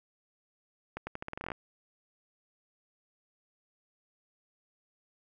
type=accelerating click train; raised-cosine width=0.5 ms; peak=-22 dBFS; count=13; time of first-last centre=0.97-1.518 s; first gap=100 ms; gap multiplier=0.84; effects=none